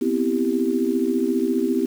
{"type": "chord", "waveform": "sine", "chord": "C major seventh", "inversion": "third", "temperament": "equal", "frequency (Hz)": [246.9, 261.6, 329.6, 392], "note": ["B3", "C4", "E4", "G4"], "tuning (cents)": [0, 0, 0, 0], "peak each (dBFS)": -24, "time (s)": [0.01, 1.86], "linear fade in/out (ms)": 10, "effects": ["7-bit"]}